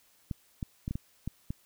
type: clicks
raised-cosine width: 5 ms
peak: -21 dBFS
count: 7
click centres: 0.312 / 0.628 / 0.879 / 0.91 / 0.955 / 1.276 / 1.505 s
effects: white hiss -65 dBFS RMS until 1.65 s